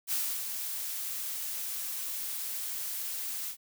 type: noise with ADSR envelope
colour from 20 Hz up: blue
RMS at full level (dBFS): -30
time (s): 0.07-3.57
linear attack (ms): 50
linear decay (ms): 290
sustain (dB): -6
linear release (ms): 87
effects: none